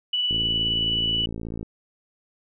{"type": "tone with tremolo", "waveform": "sine", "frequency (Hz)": 2960, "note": "F#7", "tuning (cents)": 0, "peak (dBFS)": -20, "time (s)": [0.13, 1.26], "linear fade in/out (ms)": 5, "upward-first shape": "sine", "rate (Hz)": 19, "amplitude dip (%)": 25}
{"type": "click train", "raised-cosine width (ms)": 3, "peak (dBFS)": -20, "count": 75, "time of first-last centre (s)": [0.31, 1.629], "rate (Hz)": 56.1}
{"effects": []}